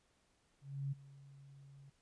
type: tone with ADSR envelope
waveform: sine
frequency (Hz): 138.59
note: C#3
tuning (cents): 0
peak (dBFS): -35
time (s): 0.61-1.9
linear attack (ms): 310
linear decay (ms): 17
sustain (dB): -20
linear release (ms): 7
effects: pink hiss -75 dBFS RMS until 2.01 s + resampled to 22050 Hz